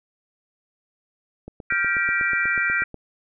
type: click train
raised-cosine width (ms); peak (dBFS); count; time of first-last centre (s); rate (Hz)
2; -23; 13; 1.48-2.943; 8.2
type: chord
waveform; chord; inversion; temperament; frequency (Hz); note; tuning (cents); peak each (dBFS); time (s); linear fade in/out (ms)
sine; G dominant seventh; third; equal with one note detuned; 1396.9 / 1568 / 1929.3 / 2349; F6 / G6 / B6 / D7; 0 / 0 / -41 / 0; -25; 1.7-2.84; 5
effects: none